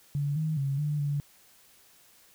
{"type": "tone with pitch steps", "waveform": "sine", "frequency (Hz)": [143.4, 156.8, 137.9, 148.6, 144], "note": ["D3", "D#3", "C#3", "D3", "D3"], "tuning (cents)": [-41, 14, -9, 21, -34], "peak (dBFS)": -26, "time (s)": [0.15, 1.2], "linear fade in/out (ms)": 0, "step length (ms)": 210, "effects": ["white hiss -59 dBFS RMS until 2.34 s"]}